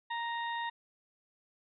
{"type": "harmonic tone with a mistuned harmonic", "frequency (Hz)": 934, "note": "A#5", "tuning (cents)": 3, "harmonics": [1, 2, 3, 4], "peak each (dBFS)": [-35, -39, -50, -45], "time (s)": [0.1, 0.7], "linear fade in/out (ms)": 10, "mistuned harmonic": 4, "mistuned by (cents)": -21, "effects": []}